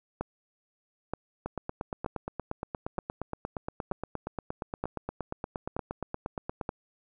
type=two click trains; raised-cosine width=1 ms; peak=-17 / -19 dBFS; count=8 / 45; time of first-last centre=0.21-6.691 / 1.46-6.612 s; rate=1.08 / 8.54 Hz; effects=none